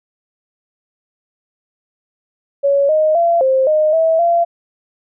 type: tone with pitch steps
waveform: sine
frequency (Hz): 560 / 621 / 681 / 527 / 616 / 649 / 684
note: C#5 / D#5 / F5 / C5 / D#5 / E5 / F5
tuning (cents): +18 / -3 / -44 / +12 / -17 / -27 / -36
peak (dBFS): -10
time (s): 2.63-4.45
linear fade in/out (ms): 20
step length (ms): 260
effects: none

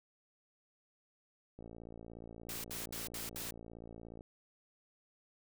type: click train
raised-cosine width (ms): 2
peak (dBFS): -37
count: 150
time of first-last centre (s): 1.59-4.209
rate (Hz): 56.9
type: noise bursts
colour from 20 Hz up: white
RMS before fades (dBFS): -43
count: 5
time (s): 2.49-3.508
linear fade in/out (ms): 2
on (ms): 150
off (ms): 67
effects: none

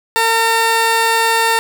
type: tone pair together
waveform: 15% pulse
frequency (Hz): 454.5 / 909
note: A#4 / A#5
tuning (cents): -44 / -44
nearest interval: octave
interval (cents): 1200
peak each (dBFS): -10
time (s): 0.16-1.59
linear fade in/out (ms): 0
effects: none

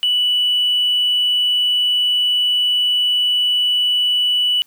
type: tone with hard clipping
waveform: sine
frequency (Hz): 2960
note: F#7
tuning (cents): 0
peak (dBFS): -14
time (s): 0.03-4.62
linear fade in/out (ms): 0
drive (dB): 1
effects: white hiss -56 dBFS RMS until 4.66 s

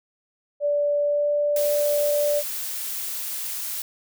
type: tone with pitch glide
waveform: sine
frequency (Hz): 582 to 586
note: D5 to D5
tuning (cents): -16 to -4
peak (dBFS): -19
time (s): 0.6-2.43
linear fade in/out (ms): 50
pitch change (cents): +12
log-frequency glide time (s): 1.03-1.29
type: noise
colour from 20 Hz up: blue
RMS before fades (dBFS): -30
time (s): 1.56-3.82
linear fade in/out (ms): 2
effects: none

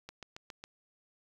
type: click train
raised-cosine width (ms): 0.2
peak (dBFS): -27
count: 5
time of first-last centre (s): 0.09-0.639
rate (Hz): 7.28
effects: 9-bit

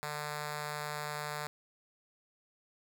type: tone with notch filter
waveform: 5% pulse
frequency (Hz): 149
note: D3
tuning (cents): +25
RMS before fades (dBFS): -39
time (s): 0.03-1.47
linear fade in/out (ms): 0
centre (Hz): 300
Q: 1.2
effects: 11-bit

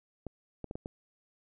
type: clicks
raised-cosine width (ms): 2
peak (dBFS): -25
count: 5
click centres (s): 0.267 / 0.643 / 0.711 / 0.755 / 0.859
effects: none

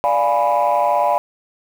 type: chord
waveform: sine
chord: D diminished seventh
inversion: none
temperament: equal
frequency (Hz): 587.3 / 698.5 / 830.6 / 987.8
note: D5 / F5 / Ab5 / Cb6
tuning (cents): 0 / 0 / 0 / 0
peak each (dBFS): -18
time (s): 0.04-1.18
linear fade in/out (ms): 0
effects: tanh soft clip ceiling -8 dBFS + 7-bit

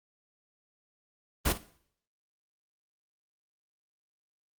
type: noise with echo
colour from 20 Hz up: pink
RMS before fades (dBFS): -26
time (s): 1.45-1.53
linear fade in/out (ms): 10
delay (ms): 51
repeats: 1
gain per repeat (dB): -15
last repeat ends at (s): 1.581
effects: noise-tail reverb RT60 0.6 s tail -17 dB re dry + Opus 24 kbps

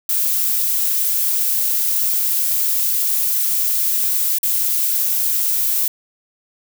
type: noise with dropouts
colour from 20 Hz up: violet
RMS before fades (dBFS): -18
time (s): 0.09-5.88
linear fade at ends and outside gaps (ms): 2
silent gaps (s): 4.385-4.431
effects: none

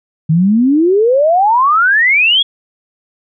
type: exponential sweep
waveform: sine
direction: up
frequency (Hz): 152 to 3400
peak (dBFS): -7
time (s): 0.29-2.43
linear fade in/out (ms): 10
effects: none

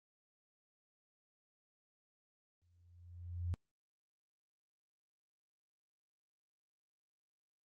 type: tone with exponential growth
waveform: sine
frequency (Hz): 87.31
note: F2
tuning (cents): 0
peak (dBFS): -33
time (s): 2.62-3.54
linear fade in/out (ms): 0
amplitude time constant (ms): 200
effects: Opus 32 kbps

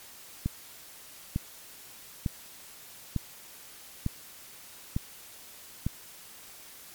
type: click train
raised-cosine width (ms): 5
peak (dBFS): -15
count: 7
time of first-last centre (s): 0.46-5.865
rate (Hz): 1.11
effects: white hiss -49 dBFS RMS until 6.94 s + MP3 96 kbps

